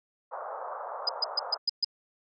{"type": "band-pass noise", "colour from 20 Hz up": "pink", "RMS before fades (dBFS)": -38, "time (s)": [0.31, 1.58], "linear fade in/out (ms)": 20, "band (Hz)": [530, 1300], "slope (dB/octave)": 48}
{"type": "tone bursts", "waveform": "sine", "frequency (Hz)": 4978, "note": "D#8", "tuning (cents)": 0, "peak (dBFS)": -22, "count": 6, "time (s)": [1.07, 1.846], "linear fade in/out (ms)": 5, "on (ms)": 21, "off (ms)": 130}
{"effects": []}